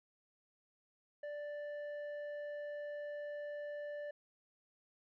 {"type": "tone with low-pass filter", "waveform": "square", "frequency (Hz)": 587.3, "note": "D5", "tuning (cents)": 0, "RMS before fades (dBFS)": -44, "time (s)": [1.23, 4.11], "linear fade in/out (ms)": 5, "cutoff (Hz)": 1300, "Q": 2.5, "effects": []}